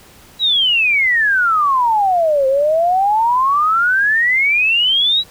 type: exponential two-way sweep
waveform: sine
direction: down then up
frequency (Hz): 3951 to 523.3 to 3951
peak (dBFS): -11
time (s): 0.39-5.24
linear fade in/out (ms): 50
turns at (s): 2.47
effects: pink hiss -44 dBFS RMS until 5.3 s